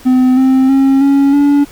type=tone with pitch steps; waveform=triangle; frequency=255.3 / 262.6 / 270.2 / 277.9 / 285.9 Hz; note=C4 / C4 / C#4 / C#4 / D4; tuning=-42 / +6 / -44 / +4 / -46 cents; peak=-4 dBFS; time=0.05-1.65 s; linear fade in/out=20 ms; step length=320 ms; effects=pink hiss -38 dBFS RMS until 1.71 s